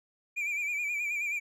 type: tone with vibrato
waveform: triangle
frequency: 2367 Hz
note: D7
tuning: 13 cents sharp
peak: -28 dBFS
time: 0.36-1.4 s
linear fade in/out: 20 ms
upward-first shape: sine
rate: 9.4 Hz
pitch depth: 64 cents each way
effects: none